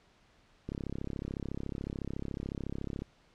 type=click train; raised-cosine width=3 ms; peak=-24 dBFS; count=80; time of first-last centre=0.69-3.02 s; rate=33.9 Hz; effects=pink hiss -65 dBFS RMS until 3.34 s + low-pass 5000 Hz 12 dB/octave